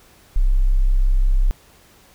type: tone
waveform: sine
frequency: 32.7 Hz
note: C1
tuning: in tune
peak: -12 dBFS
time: 0.36-1.51 s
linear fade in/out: 0 ms
effects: pink hiss -51 dBFS RMS until 2.14 s